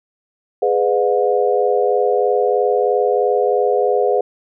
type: chord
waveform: sine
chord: G# diminished seventh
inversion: none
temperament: just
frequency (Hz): 415.3 / 498.4 / 598 / 717.6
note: G#4 / B4 / D5 / F5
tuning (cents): 0 / +16 / +31 / +47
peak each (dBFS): -17 / -17 / -23 / -20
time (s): 0.62-4.21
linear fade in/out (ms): 5
effects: none